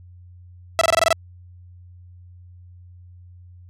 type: tone bursts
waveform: sawtooth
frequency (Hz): 659.3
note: E5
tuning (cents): 0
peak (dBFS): -9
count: 8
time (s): 0.79-1.128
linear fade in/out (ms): 0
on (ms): 23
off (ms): 22
effects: added 89 Hz sine -42 dBFS peak until 3.69 s + low-pass 10000 Hz 12 dB/octave